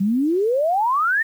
sine exponential sweep, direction up, 185.7 to 1864.7 Hz, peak -16 dBFS, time 0-1.23 s, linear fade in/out 10 ms, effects 8-bit

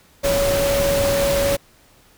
sine tone in noise, 560 Hz, C#5, 18 cents sharp, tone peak -17 dBFS, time 0.23-1.57 s, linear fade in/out 20 ms, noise pink, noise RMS -23 dBFS, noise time 0.23-1.57 s, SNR +3 dB, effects pink hiss -53 dBFS RMS until 2.17 s

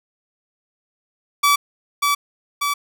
sawtooth tone with echo, 1150 Hz, D6, 37 cents flat, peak -9 dBFS, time 1.43-1.56 s, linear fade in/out 10 ms, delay 590 ms, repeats 2, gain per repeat -3 dB, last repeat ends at 2.74 s, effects none

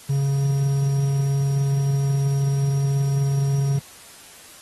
triangle tone with quantisation, 138.59 Hz, C#3, in tune, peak -16 dBFS, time 0.09-3.79 s, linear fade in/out 10 ms, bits 7, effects white hiss -45 dBFS RMS until 4.61 s + AAC 32 kbps

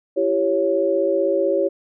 sine chord, C# diminished, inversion first, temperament equal with one note detuned, 336.2 / 392 / 554.4 Hz, E4 / G4 / C#5, +34 / 0 / 0 cents, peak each -23 / -21 / -19 dBFS, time 0.16-1.69 s, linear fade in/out 20 ms, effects none

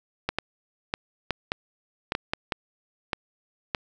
clicks, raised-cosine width 0.3 ms, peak -9 dBFS, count 11, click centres 0.29 / 0.386 / 0.939 / 1.307 / 1.519 / 2.121 / 2.151 / 2.335 / 2.522 / 3.132 / 3.748 s, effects none

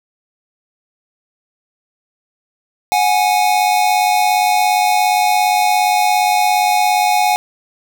square tone pair together, 733.3 / 830.6 Hz, F#5 / G#5, -16 / 0 cents, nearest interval major second, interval 216 cents, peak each -15 dBFS, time 2.92-7.36 s, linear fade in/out 0 ms, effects none

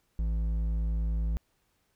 triangle tone with hard clipping, 55 Hz, A1, in tune, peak -28 dBFS, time 0.19-1.37 s, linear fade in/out 0 ms, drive 10 dB, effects pink hiss -73 dBFS RMS until 1.95 s

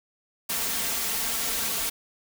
white noise with comb filter, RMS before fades -28 dBFS, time 0.49-1.9 s, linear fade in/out 10 ms, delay 4.4 ms, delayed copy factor +0.6, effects none

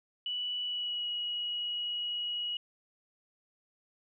sine tone with pitch glide, 2955 to 2908 Hz, F#7 to F#7, -3 to -31 cents, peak -32 dBFS, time 0.26-2.57 s, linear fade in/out 2 ms, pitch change -28 cents, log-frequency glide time 0.64-1.07 s, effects none

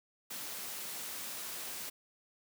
white high-pass noise, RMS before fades -42 dBFS, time 0.3-1.9 s, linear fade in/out 10 ms, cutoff 140 Hz, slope 12 dB/octave, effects none

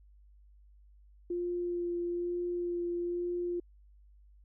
sine tone with vibrato, 349.2 Hz, F4, in tune, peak -31 dBFS, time 1.3-3.6 s, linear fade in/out 5 ms, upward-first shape sine, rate 1.1 Hz, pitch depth 12 cents each way, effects added 50 Hz sine -56 dBFS peak until 4.44 s

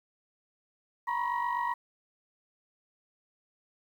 sine tone cluster, 946 / 994 / 1090 / 1900 Hz, A#5 / B5 / C#6 / A#6, +25 / +11 / -29 / +33 cents, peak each -31 / -32 / -36 / -37 dBFS, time 1.07-1.74 s, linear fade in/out 10 ms, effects tanh soft clip ceiling -21 dBFS + 10-bit

